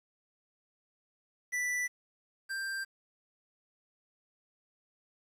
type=tone pair in turn; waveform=square; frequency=1975.5 / 1579.7 Hz; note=B6 / G6; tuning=0 / +13 cents; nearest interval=major third; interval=387 cents; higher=first; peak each=-31 / -35 dBFS; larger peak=first; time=1.52-1.88 / 2.49-2.85 s; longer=neither; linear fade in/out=20 ms; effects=low-pass 12000 Hz 12 dB/octave + 10-bit